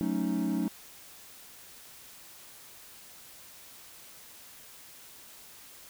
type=chord; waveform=triangle; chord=D# half-diminished seventh; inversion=first; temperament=equal; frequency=185 / 220 / 277.2 / 311.1 Hz; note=F#3 / A3 / C#4 / D#4; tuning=0 / 0 / 0 / 0 cents; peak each=-31 dBFS; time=0.01-0.68 s; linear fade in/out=0 ms; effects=white hiss -51 dBFS RMS until 5.89 s